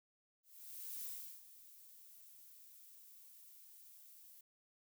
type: noise with ADSR envelope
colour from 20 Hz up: violet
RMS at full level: -45 dBFS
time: 0.43-4.41 s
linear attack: 610 ms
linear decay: 370 ms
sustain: -15 dB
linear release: 4 ms
effects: none